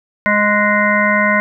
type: harmonic tone with a mistuned harmonic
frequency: 207.7 Hz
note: G#3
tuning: in tune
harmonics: 1 / 3 / 5 / 7 / 9 / 10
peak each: -18 / -18 / -18 / -18 / -18 / -18 dBFS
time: 0.26-1.4 s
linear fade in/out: 0 ms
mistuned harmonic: 7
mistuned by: +24 cents
effects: none